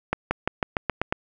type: accelerating click train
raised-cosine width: 0.5 ms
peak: -7 dBFS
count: 8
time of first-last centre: 0.13-1.125 s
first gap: 180 ms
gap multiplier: 0.92
effects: none